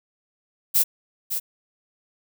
violet noise with echo, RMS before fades -18 dBFS, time 0.74-0.84 s, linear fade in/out 20 ms, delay 560 ms, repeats 1, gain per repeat -8 dB, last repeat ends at 1.4 s, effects none

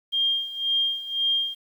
sine tone with tremolo, 3209 Hz, G7, 40 cents sharp, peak -19 dBFS, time 0.12-1.55 s, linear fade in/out 20 ms, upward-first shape sine, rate 1.9 Hz, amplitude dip 80%, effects 9-bit

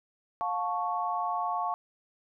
sine chord, F augmented, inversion none, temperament equal with one note detuned, 709.8 / 880 / 1108.7 Hz, F5 / A5 / C#6, +28 / 0 / 0 cents, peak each -32 / -33 / -32 dBFS, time 0.41-1.74 s, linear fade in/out 0 ms, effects none

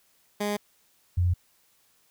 15% pulse / sine tone pair in turn, 206.5 / 88.7 Hz, G#3 / F2, -10 / +27 cents, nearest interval octave + minor third, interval 1463 cents, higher first, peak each -20 dBFS, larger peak neither, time 0.4-0.57 / 1.17-1.34 s, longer neither, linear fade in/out 10 ms, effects white hiss -65 dBFS RMS until 2.1 s

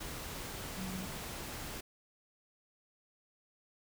sine tone in noise, 186.8 Hz, F#3, 17 cents sharp, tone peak -40 dBFS, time 0.77-1.06 s, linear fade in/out 10 ms, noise pink, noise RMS -43 dBFS, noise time 0-1.81 s, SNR 0 dB, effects none

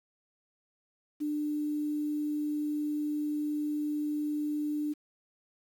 sine tone with quantisation, 298.1 Hz, D4, 26 cents sharp, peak -29 dBFS, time 1.2-4.94 s, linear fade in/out 20 ms, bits 9, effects none

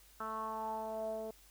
10% pulse tone with low-pass filter sweep, 220 Hz, A3, in tune, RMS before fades -40 dBFS, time 0.2-1.31 s, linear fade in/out 5 ms, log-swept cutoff 1300 to 550 Hz, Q 5.8, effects added 50 Hz sine -64 dBFS peak until 1.5 s + white hiss -63 dBFS RMS until 1.5 s

